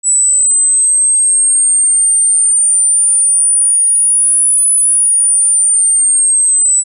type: linear two-way sweep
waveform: sine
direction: up then down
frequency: 7902 to 9956 to 7902 Hz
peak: -7 dBFS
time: 0.03-6.84 s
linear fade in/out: 50 ms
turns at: 4.74 s
effects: none